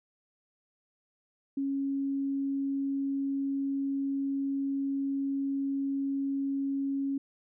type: tone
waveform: sine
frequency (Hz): 275.3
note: C#4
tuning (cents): -12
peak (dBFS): -28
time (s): 1.57-7.18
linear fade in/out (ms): 5
effects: none